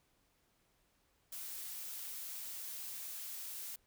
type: noise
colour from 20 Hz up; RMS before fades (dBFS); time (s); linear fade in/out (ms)
blue; -45; 1.32-3.76; 5
effects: pink hiss -75 dBFS RMS until 3.86 s